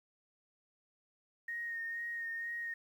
sine tone with vibrato, 1857 Hz, A#6, 7 cents flat, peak -37 dBFS, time 1.48-2.74 s, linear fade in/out 5 ms, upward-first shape sine, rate 2.1 Hz, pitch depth 20 cents each way, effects 11-bit

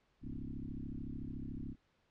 sine tone with frequency modulation, 127.2 Hz, C3, 48 cents flat, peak -40 dBFS, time 0.21-1.76 s, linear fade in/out 50 ms, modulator 33.7 Hz, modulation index 4.9, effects pink hiss -75 dBFS RMS until 2.1 s + low-pass 4000 Hz 12 dB/octave

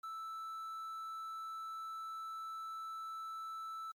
triangle tone with quantisation, 1318.5 Hz, E6, in tune, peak -40 dBFS, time 0.03-3.92 s, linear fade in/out 10 ms, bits 11, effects MP3 96 kbps

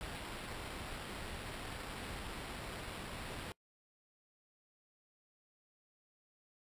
pink noise with sample-and-hold, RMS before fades -45 dBFS, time 0.01-3.52 s, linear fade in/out 0 ms, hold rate 6300 Hz, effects noise-tail reverb RT60 0.1 s tail -24 dB re dry + resampled to 32000 Hz

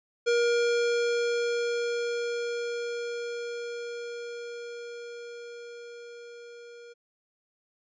square tone with level ramp, 473.9 Hz, A#4, 28 cents sharp, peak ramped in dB -22 to -46 dBFS, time 0.26-6.94 s, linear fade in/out 20 ms, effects resampled to 16000 Hz

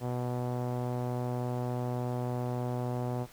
sawtooth tone with low-pass filter, 123.47 Hz, B2, in tune, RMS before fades -33 dBFS, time 0-3.27 s, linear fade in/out 50 ms, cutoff 780 Hz, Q 1.8, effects pink hiss -55 dBFS RMS until 3.32 s

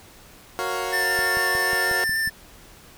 20% pulse chord, Gb major seventh, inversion none, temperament equal, 370 / 466.2 / 554.4 / 698.5 Hz, Gb4 / Bb4 / Db5 / F5, 0 / 0 / 0 / 0 cents, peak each -25 / -26 / -27 / -27 dBFS, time 0.59-2.04 s, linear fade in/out 0 ms
square tone with vibrato, 1781 Hz, A6, 21 cents sharp, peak -22 dBFS, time 0.92-2.3 s, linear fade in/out 20 ms, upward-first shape sine, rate 6.5 Hz, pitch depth 9 cents each way
click train, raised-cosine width 5 ms, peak -25 dBFS, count 7, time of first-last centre 1.19-2.275 s, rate 5.53 Hz
effects pink hiss -48 dBFS RMS until 2.97 s

